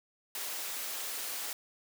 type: high-pass noise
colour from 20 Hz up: white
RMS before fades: -38 dBFS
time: 0.35-1.53 s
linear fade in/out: 2 ms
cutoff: 380 Hz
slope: 12 dB/octave
effects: none